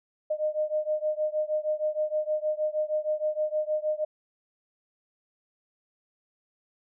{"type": "beating tone pair", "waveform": "sine", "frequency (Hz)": [610, 616.4], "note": ["D#5", "D#5"], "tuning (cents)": [-34, -16], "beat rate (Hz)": 6.4, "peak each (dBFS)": [-28, -29], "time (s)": [0.3, 4.05], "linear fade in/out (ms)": 10, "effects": []}